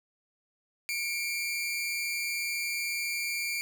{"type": "tone pair together", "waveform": "sawtooth", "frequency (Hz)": [2206, 2366], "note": ["C#7", "D7"], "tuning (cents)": [-9, 12], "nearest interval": "minor second", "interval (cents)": 121, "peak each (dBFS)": [-33, -28], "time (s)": [0.89, 3.61], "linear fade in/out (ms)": 0, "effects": []}